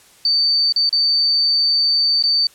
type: tone with dropouts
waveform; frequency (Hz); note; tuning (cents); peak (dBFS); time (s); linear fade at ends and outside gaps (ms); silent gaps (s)
sine; 4576; D8; -46; -13; 0.25-2.47; 2; 0.724-0.761 / 0.893-0.927 / 2.226-2.237
effects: white hiss -49 dBFS RMS until 2.54 s + low-pass 11000 Hz 12 dB/octave